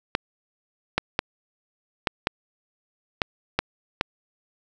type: clicks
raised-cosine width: 0.3 ms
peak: -4 dBFS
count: 8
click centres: 0.151 / 0.98 / 1.191 / 2.072 / 2.271 / 3.218 / 3.59 / 4.011 s
effects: none